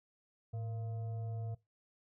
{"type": "tone with frequency modulation", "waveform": "sine", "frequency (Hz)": 110.2, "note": "A2", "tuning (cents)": 3, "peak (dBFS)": -37, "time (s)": [0.53, 1.55], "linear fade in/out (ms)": 10, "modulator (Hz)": 577, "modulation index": 0.31, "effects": ["noise-tail reverb RT60 0.2 s tail -20 dB re dry"]}